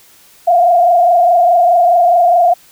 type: tone with frequency modulation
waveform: sine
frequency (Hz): 698.5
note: F5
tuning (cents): 0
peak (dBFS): -6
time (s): 0.47-2.54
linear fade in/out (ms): 10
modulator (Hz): 24.8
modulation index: 1.2
effects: white hiss -45 dBFS RMS until 2.71 s